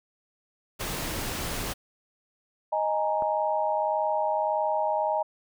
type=noise; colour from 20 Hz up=pink; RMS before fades=-32 dBFS; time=0.79-1.74 s; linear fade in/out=20 ms
type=chord; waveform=sine; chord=D# suspended fourth; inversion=none; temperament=equal; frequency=622.3 / 830.6 / 932.3 Hz; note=D#5 / G#5 / A#5; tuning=0 / 0 / 0 cents; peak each=-27 / -28 / -29 dBFS; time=2.72-5.23 s; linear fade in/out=10 ms
type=click; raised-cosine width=1 ms; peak=-24 dBFS; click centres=3.223 s
effects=none